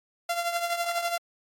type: tone with tremolo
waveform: sawtooth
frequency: 688 Hz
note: F5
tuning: 26 cents flat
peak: -20 dBFS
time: 0.29-1.18 s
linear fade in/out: 5 ms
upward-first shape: triangle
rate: 12 Hz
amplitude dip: 70%
effects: AAC 64 kbps